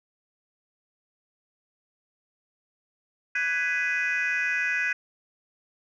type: chord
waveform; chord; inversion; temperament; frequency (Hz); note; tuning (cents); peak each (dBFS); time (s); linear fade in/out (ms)
sine; G# minor seventh; third; just; 1495.1 / 1661.2 / 1993.5 / 2492; F#6 / G#6 / B6 / D#7; +18 / 0 / +16 / +2; -28; 3.35-4.93; 5
effects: tanh soft clip ceiling -18 dBFS